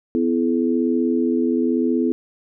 sine tone cluster, 251.7 / 332.6 / 428.3 Hz, B3 / E4 / A4, +33 / +16 / -47 cents, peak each -19 / -21 / -24 dBFS, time 0.15-2.12 s, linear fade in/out 0 ms, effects none

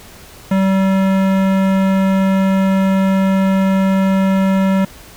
sine tone with hard clipping, 192.1 Hz, G3, 35 cents flat, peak -13 dBFS, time 0.51-4.85 s, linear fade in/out 5 ms, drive 18 dB, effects added 50 Hz sine -48 dBFS peak until 5.16 s + pink hiss -39 dBFS RMS until 5.16 s

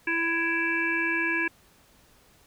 harmonic tone, 332.3 Hz, E4, 14 cents sharp, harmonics 1 / 3 / 5 / 7 / 8, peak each -31 / -36 / -27 / -29 / -34 dBFS, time 0.07-1.48 s, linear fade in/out 5 ms, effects pink hiss -59 dBFS RMS until 2.46 s

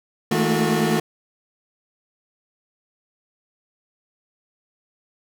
30% pulse tone cluster, 159.5 / 216.3 / 225.9 / 361.5 Hz, D#3 / A3 / A3 / F#4, +43 / -29 / +46 / -40 cents, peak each -21 dBFS, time 0.31-1 s, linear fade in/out 5 ms, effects none

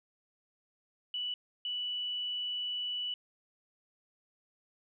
sine tone bursts at uneven times, 2960 Hz, F#7, in tune, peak -33 dBFS, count 2, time 1.14-1.34 / 1.65-3.14 s, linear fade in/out 2 ms, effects none

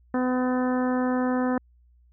harmonic tone, 252.8 Hz, B3, 41 cents sharp, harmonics 1 / 2 / 3 / 4 / 5 / 6 / 7, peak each -23 / -29 / -33 / -35 / -37 / -39 / -40 dBFS, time 0.14-1.58 s, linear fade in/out 2 ms, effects added 60 Hz sine -55 dBFS peak until 2.12 s

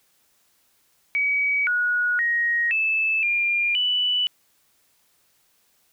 sine tone with pitch steps, 2270 / 1456 / 1881 / 2623 / 2401 / 2971 Hz, C#7 / F#6 / A#6 / E7 / D7 / F#7, +41 / -28 / +15 / -9 / +38 / +6 cents, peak -19 dBFS, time 1.15-4.27 s, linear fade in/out 0 ms, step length 520 ms, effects white hiss -64 dBFS RMS until 5.92 s

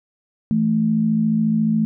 sine tone pair together, 165.79 / 220 Hz, E3 / A3, +10 / 0 cents, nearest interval perfect fourth, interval 490 cents, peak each -22 / -16 dBFS, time 0.51-1.85 s, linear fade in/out 0 ms, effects none

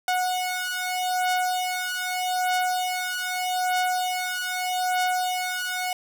sawtooth beating tone pair, 732 / 732.81 Hz, F#5 / F#5, -19 / -17 cents, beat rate 0.81 Hz, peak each -23 dBFS, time 0.08-5.93 s, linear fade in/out 2 ms, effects none

